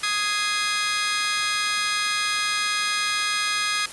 20% pulse chord, Ab major, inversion second, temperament just, 1245.9 / 1661.2 / 2077 Hz, Eb6 / Ab6 / C7, +2 / 0 / -13 cents, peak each -21 / -22 / -23 dBFS, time 0.03-3.86 s, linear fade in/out 5 ms, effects white hiss -38 dBFS RMS until 3.92 s + resampled to 24000 Hz

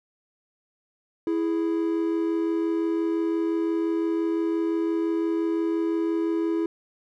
triangle tone pair together, 330.2 / 416 Hz, E4 / G#4, +3 / +3 cents, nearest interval major third, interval 400 cents, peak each -21 / -28 dBFS, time 1.27-6.66 s, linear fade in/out 2 ms, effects none

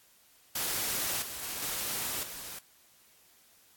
white noise with level steps, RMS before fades -32 / -40 / -37 / -34 / -42 dBFS, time 0.55-2.59 s, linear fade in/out 5 ms, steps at 1.22 / 1.43 / 1.62 / 2.23 s, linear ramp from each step 2 ms, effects white hiss -62 dBFS RMS until 3.76 s + AAC 64 kbps

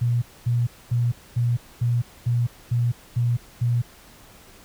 sine tone bursts, 119.9 Hz, A#2, 49 cents sharp, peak -18 dBFS, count 9, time 0.01-3.82 s, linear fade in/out 10 ms, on 210 ms, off 240 ms, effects pink hiss -49 dBFS RMS until 4.64 s

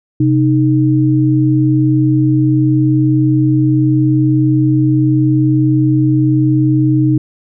sine tone pair together, 130 / 309.2 Hz, C3 / D#4, -11 / -11 cents, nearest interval octave + minor third, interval 1500 cents, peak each -11 dBFS, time 0.2-7.18 s, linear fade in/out 5 ms, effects none

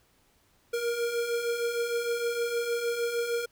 square beating tone pair, 466.2 / 472.7 Hz, A#4 / A#4, 0 / +24 cents, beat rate 6.5 Hz, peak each -36 / -29 dBFS, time 0.73-3.46 s, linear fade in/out 10 ms, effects pink hiss -66 dBFS RMS until 3.51 s

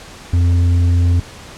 triangle tone with tanh clipping, 87.31 Hz, F2, in tune, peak -11 dBFS, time 0.33-1.2 s, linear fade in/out 5 ms, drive 10 dB, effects pink hiss -36 dBFS RMS until 1.57 s + low-pass 8000 Hz 12 dB/octave

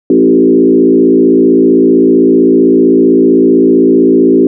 sine tone with frequency modulation, 326.3 Hz, E4, 18 cents flat, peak -3 dBFS, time 0.1-4.47 s, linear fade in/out 2 ms, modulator 55.6 Hz, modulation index 1.6, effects none

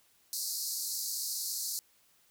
pink band-pass noise, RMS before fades -36 dBFS, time 0.33-1.79 s, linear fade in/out 0 ms, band 4200 to 16000 Hz, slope 96 dB/octave, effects white hiss -67 dBFS RMS until 2.3 s

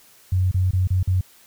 sine tone with dropouts, 92.5 Hz, F#2, in tune, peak -16 dBFS, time 0.32-1.21 s, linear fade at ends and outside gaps 5 ms, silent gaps 0.514-0.543 / 0.71-0.732 / 0.874-0.904 / 1.03-1.074 s, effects white hiss -52 dBFS RMS until 1.46 s

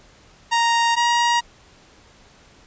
sawtooth tone pair in turn, 932.3 / 948 Hz, A#5 / A#5, 0 / +29 cents, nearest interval unison, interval 29 cents, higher second, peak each -12 dBFS, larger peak neither, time 0.51-0.96 / 0.96-1.41 s, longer neither, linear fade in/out 20 ms, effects pink hiss -51 dBFS RMS until 2.66 s + resampled to 16000 Hz

